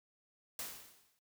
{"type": "noise with exponential decay", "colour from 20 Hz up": "white", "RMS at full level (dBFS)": -40, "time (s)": [0.59, 1.19], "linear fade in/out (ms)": 1, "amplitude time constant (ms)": 130, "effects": ["noise-tail reverb RT60 0.1 s tail -20 dB re dry"]}